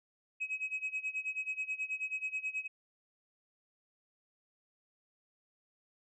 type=tone with tremolo; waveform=sine; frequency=2546 Hz; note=D#7; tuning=39 cents sharp; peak=-30 dBFS; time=0.4-2.68 s; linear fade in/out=20 ms; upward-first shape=sine; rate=9.3 Hz; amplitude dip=90%; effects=tanh soft clip ceiling -30 dBFS

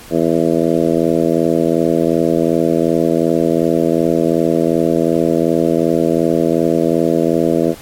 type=harmonic tone; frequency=82.7 Hz; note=E2; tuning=6 cents sharp; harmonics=2 / 3 / 4 / 5 / 6 / 7 / 8; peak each=-21 / -18 / -16 / -19 / -19 / -21 / -22 dBFS; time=0.1-7.75 s; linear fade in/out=50 ms; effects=pink hiss -37 dBFS RMS until 7.81 s + MP3 64 kbps

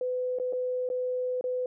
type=tone with dropouts; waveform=sine; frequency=503 Hz; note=B4; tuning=32 cents sharp; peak=-27 dBFS; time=0.01-1.66 s; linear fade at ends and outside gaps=2 ms; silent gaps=0.387-0.398 / 0.526-0.532 / 0.89-0.9 / 1.411-1.44 s; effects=none

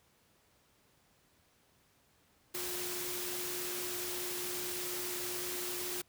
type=tone in noise; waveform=sine; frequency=358.3 Hz; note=F4; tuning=44 cents sharp; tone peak=-43 dBFS; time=2.54-6.02 s; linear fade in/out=10 ms; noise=white; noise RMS=-39 dBFS; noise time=2.54-6.02 s; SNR=-7 dB; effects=pink hiss -69 dBFS RMS until 6.08 s + high-pass 60 Hz 12 dB/octave

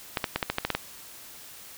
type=clicks; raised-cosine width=0.3 ms; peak=-9 dBFS; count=9; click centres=0.172 / 0.242 / 0.36 / 0.428 / 0.5 / 0.584 / 0.65 / 0.703 / 0.75 s; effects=white hiss -46 dBFS RMS until 1.77 s

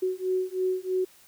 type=beating tone pair; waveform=sine; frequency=370 / 373.1 Hz; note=F#4 / F#4; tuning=0 / +14 cents; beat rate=3.1 Hz; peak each=-28 dBFS; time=0.02-1.05 s; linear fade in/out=10 ms; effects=white hiss -56 dBFS RMS until 1.27 s

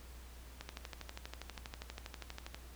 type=click train; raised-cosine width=0.2 ms; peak=-26 dBFS; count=25; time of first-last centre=0.61-2.545 s; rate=12.4 Hz; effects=added 60 Hz sine -51 dBFS peak until 2.75 s + pink hiss -58 dBFS RMS until 2.75 s

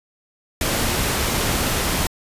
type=noise; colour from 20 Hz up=pink; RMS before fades=-21 dBFS; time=0.61-2.07 s; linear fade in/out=2 ms; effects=resampled to 32000 Hz

